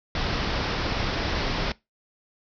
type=low-pass noise; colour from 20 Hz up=pink; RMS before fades=-27 dBFS; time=0.15-1.72 s; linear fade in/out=2 ms; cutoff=5500 Hz; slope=96 dB/octave; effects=noise-tail reverb RT60 0.2 s tail -21 dB re dry